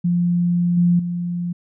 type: tone with level steps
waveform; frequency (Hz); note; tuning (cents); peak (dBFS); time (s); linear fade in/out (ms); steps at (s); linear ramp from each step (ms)
sine; 174.61; F3; 0; -15 / -12 / -21; 0.04-1.53; 10; 0.77 / 0.99; 5
effects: none